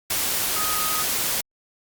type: tone in noise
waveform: sine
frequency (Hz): 1254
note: D#6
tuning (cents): +13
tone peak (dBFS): -28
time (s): 0.56-1.03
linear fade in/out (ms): 5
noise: white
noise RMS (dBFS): -24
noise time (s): 0.1-1.41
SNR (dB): -7
effects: Opus 48 kbps